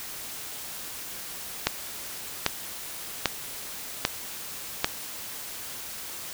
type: click train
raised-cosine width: 0.2 ms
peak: -3 dBFS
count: 5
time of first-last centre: 1.67-4.845 s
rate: 1.26 Hz
effects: white hiss -38 dBFS RMS until 6.33 s